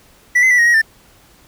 triangle tone with pitch steps, 1962 / 2049 / 1965 / 1877 / 1897 / 1786 Hz, B6 / C7 / B6 / A#6 / A#6 / A6, -12 / -37 / -9 / +11 / +30 / +25 cents, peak -7 dBFS, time 0.35-0.818 s, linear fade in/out 10 ms, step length 78 ms, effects pink hiss -49 dBFS RMS until 1.47 s

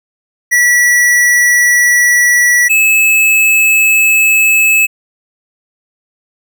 square tone pair in turn, 1946 / 2598 Hz, B6 / E7, -26 / -26 cents, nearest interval perfect fourth, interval 500 cents, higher second, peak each -7 dBFS, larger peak neither, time 0.51-2.69 / 2.69-4.87 s, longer neither, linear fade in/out 20 ms, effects none

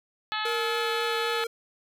harmonic tone, 430 Hz, A4, 40 cents flat, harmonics 2 / 3 / 4 / 5 / 6 / 7 / 8 / 9 / 10, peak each -34 / -33 / -34 / -41 / -38 / -39 / -37 / -40 / -39 dBFS, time 0.32-1.44 s, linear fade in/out 0 ms
square tone with vibrato, 463.5 Hz, A#4, 10 cents flat, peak -30 dBFS, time 0.45-1.47 s, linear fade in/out 5 ms, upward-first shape triangle, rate 3.8 Hz, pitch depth 16 cents each way
effects none

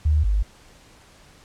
sine tone pair in turn, 75.8 / 50.76 Hz, D#2 / G#1, -45 / -39 cents, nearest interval perfect fifth, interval 694 cents, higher first, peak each -15 / -17 dBFS, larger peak first, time 0.05-0.24 / 0.24-0.43 s, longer neither, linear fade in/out 10 ms, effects pink hiss -51 dBFS RMS until 1.44 s + low-pass 9000 Hz 12 dB/octave

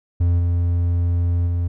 triangle tone with level steps, 86.7 Hz, F2, 12 cents flat, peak -12 / -14 / -16 dBFS, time 0.2-1.68 s, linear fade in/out 10 ms, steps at 0.38 / 1.46 s, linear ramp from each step 20 ms, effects none

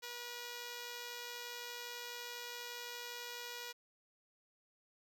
5% pulse tone with amplitude modulation, 482.4 Hz, B4, 41 cents flat, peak -31 dBFS, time 0.02-3.73 s, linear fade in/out 20 ms, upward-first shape sine, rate 112 Hz, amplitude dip 30%, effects none

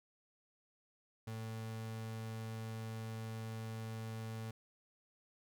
35% pulse tone, 111.6 Hz, A2, 25 cents sharp, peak -40 dBFS, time 1.27-4.51 s, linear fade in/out 5 ms, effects none

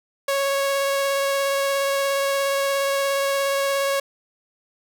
sawtooth tone with vibrato, 553 Hz, C#5, 4 cents flat, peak -16 dBFS, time 0.28-4 s, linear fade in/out 5 ms, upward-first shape sine, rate 17 Hz, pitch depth 10 cents each way, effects none

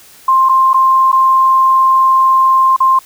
sine tone with dropouts, 1054 Hz, C6, 12 cents sharp, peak -6 dBFS, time 0.28-2.99 s, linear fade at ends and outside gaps 5 ms, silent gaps 0.489-0.493 / 0.733-0.742 / 1.118-1.127 / 2.764-2.803 s, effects white hiss -41 dBFS RMS until 3.05 s

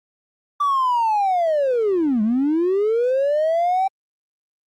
triangle linear two-way sweep, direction down then up, 1171 to 205.9 to 780 Hz, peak -13 dBFS, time 0.6-3.88 s, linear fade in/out 10 ms, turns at 2.22 s, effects tanh soft clip ceiling -12 dBFS + Opus 48 kbps

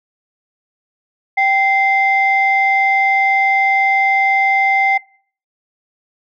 sine tone pair together, 780 / 2082 Hz, G5 / C7, -9 / -9 cents, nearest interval octave + perfect fourth, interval 1700 cents, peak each -13 dBFS, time 1.37-4.98 s, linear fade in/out 10 ms, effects noise-tail reverb RT60 0.5 s tail -23 dB re dry + tanh soft clip ceiling -4 dBFS

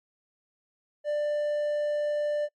triangle tone, 592 Hz, D5, 14 cents sharp, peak -23 dBFS, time 1.04-2.49 s, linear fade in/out 50 ms, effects noise-tail reverb RT60 0.1 s tail -26 dB re dry + MP3 48 kbps

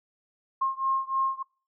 sine beating tone pair, 1068 / 1071.3 Hz, C6 / C6, +35 / +41 cents, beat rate 3.3 Hz, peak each -27 / -28 dBFS, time 0.61-1.43 s, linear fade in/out 10 ms, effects noise-tail reverb RT60 0.4 s tail -26 dB re dry

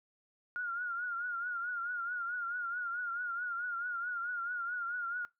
sine tone with vibrato, 1421 Hz, F6, 30 cents sharp, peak -34 dBFS, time 0.56-5.25 s, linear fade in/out 0 ms, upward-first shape triangle, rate 4.6 Hz, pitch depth 83 cents each way, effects noise-tail reverb RT60 0.2 s tail -22 dB re dry

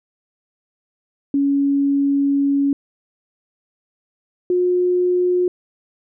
sine tone pair in turn, 280 / 359.5 Hz, C#4 / F#4, +18 / -50 cents, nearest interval major third, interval 432 cents, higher second, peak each -14 dBFS, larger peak neither, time 1.34-2.73 / 4.5-5.48 s, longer first, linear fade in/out 2 ms, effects none

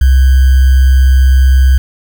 sine tone with sample-and-hold, 65.4 Hz, C2, in tune, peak -3 dBFS, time 0.01-1.78 s, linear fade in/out 5 ms, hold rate 1575 Hz, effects none

